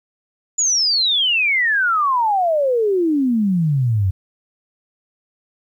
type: exponential sweep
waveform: sine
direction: down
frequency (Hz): 7040 to 90.2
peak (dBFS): -14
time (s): 0.58-4.11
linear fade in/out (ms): 10
effects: 9-bit